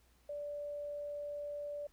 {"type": "tone", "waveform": "sine", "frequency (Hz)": 583, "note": "D5", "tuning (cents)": -13, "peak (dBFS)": -39, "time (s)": [0.29, 1.87], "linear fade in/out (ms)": 5, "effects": ["added 60 Hz sine -68 dBFS peak until 1.92 s", "pink hiss -71 dBFS RMS until 1.92 s"]}